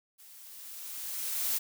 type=noise with level ramp; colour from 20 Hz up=blue; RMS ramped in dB=-54 to -29 dBFS; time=0.18-1.59 s; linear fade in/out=20 ms; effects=none